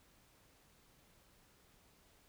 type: silence
effects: pink hiss -68 dBFS RMS until 2.28 s